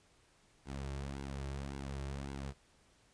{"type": "tone with flanger", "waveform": "sawtooth", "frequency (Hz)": 68.7, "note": "C#2", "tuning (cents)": -15, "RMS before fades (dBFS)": -42, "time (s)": [0.65, 2.54], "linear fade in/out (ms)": 50, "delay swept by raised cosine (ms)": [1.6, 4.1], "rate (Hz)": 1.8, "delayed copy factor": -0.65, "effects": ["pink hiss -68 dBFS RMS until 3.13 s", "resampled to 22050 Hz"]}